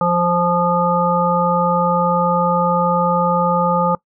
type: harmonic tone with a mistuned harmonic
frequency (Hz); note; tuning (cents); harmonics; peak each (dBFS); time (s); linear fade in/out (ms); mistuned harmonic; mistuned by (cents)
175; F3; +4; 1 / 3 / 5 / 7; -19 / -19 / -19 / -19; 0.01-3.95; 2; 5; -17
effects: noise-tail reverb RT60 0.1 s tail -22 dB re dry